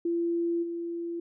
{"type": "tone with level steps", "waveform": "sine", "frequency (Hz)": 340, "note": "F4", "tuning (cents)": -46, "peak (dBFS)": [-25, -31], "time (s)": [0.05, 1.2], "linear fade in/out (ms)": 5, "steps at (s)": 0.62, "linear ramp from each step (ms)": 20, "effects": []}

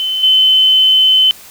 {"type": "tone with level steps", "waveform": "sine", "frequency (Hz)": 3052, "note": "G7", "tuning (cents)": -47, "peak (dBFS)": [-14, -6], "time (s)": [0, 1.31], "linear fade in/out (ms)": 0, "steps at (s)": 0.23, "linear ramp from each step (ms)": 5, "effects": ["white hiss -37 dBFS RMS until 1.5 s"]}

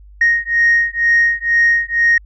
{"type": "beating tone pair", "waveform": "sine", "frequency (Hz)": [1864.7, 1866.8], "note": ["A#6", "A#6"], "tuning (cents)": [0, 2], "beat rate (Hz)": 2.1, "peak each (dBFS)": -13, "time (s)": [0.21, 2.18], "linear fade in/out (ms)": 5, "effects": ["tanh soft clip ceiling -5 dBFS", "added 50 Hz sine -38 dBFS peak until 2.25 s"]}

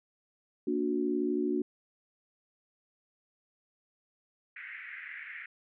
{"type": "chord", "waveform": "sine", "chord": "Bb augmented", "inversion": "none", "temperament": "just", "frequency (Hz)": [233.1, 291.4, 364.2], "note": ["Bb3", "D4", "F#4"], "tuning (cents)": [0, -13, -27], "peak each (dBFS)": [-34, -31, -31], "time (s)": [0.67, 1.62], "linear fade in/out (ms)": 5}
{"type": "band-pass noise", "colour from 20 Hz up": "pink", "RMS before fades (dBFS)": -44, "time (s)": [4.56, 5.46], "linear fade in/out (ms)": 5, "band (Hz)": [1700, 2200], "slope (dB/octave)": 48}
{"effects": []}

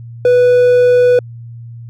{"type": "tone", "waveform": "triangle", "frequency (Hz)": 493.2, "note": "B4", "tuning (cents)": -2, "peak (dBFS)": -4, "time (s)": [0.25, 1.19], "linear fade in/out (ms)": 2, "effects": ["added 117 Hz sine -28 dBFS peak until 1.89 s"]}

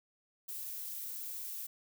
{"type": "noise", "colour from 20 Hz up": "violet", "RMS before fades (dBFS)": -42, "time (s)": [0.48, 1.67], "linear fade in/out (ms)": 10, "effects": []}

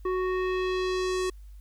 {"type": "tone with low-pass filter sweep", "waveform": "square", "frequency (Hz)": 370, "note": "F#4", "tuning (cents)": 0, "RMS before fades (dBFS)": -28, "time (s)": [0.05, 1.3], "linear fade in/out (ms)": 5, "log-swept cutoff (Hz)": [1300, 8700], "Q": 1.3, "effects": ["added 50 Hz sine -43 dBFS peak until 1.6 s", "white hiss -68 dBFS RMS until 1.6 s"]}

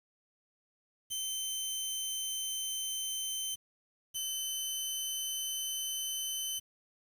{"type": "tone pair in turn", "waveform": "15% pulse", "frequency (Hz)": [3085, 3050], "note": ["G7", "G7"], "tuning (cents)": [-28, -48], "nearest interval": "unison", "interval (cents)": 20, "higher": "first", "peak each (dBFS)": -27, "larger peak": "neither", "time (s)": [[1.1, 3.56], [4.14, 6.6]], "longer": "neither", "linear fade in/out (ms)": 20, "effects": ["9-bit"]}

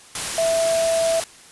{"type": "tone in noise", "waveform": "sine", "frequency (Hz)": 659.3, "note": "E5", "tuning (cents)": 0, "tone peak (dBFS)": -17, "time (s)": [0.38, 1.2], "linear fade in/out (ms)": 2, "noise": "white", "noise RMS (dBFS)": -26, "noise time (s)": [0.15, 1.24], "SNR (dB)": 6, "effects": ["white hiss -46 dBFS RMS until 1.51 s", "resampled to 24000 Hz"]}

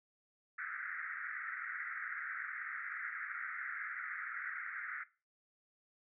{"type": "band-pass noise", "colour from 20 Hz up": "pink", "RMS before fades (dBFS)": -43, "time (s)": [0.58, 5.04], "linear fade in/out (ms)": 10, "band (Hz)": [1300, 2100], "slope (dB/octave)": 96, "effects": ["noise-tail reverb RT60 0.3 s tail -17 dB re dry"]}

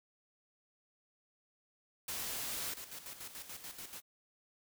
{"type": "noise", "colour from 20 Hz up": "white", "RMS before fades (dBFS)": -40, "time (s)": [2.08, 2.74], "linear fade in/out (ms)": 5}
{"type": "noise with tremolo", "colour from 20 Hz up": "white", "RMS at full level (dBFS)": -46, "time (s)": [2.48, 4.02], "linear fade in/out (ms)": 50, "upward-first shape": "square", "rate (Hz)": 6.9, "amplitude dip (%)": 60}
{"effects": []}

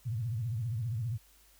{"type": "tone with vibrato", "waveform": "sine", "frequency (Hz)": 114.7, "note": "A#2", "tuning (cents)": -28, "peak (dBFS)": -31, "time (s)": [0.05, 1.18], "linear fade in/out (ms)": 20, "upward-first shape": "sine", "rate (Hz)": 15, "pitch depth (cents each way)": 190, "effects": ["added 50 Hz sine -64 dBFS peak until 1.59 s", "white hiss -63 dBFS RMS until 1.59 s"]}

